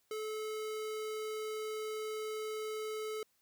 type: tone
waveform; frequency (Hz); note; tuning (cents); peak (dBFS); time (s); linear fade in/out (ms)
square; 432.5; A4; -30; -38; 0.11-3.23; 2
effects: white hiss -75 dBFS RMS until 3.41 s